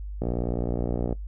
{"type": "click train", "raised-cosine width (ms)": 2, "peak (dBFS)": -14, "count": 55, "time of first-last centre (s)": [0.22, 1.126], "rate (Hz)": 59.6, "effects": ["noise-tail reverb RT60 0.1 s tail -19 dB re dry", "added 50 Hz sine -32 dBFS peak until 1.27 s"]}